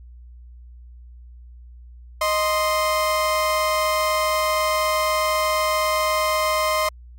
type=tone pair together; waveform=30% pulse; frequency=622.3 / 1046.5 Hz; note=D#5 / C6; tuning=0 / 0 cents; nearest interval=major sixth; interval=900 cents; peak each=-19 dBFS; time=2.21-6.89 s; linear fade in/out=5 ms; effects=added 60 Hz sine -40 dBFS peak until 7.18 s + AAC 64 kbps